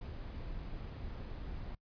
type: noise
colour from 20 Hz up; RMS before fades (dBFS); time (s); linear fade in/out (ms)
brown; -43; 0.01-1.75; 5
effects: noise-tail reverb RT60 0.1 s tail -23 dB re dry + resampled to 11025 Hz